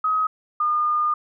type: tone pair in turn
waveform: sine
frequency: 1266 / 1215.8 Hz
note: D#6 / D#6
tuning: +30 / -40 cents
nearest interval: minor second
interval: 70 cents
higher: first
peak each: -18 dBFS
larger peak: neither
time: 0.04-0.27 / 0.6-1.14 s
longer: second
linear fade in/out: 5 ms
effects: none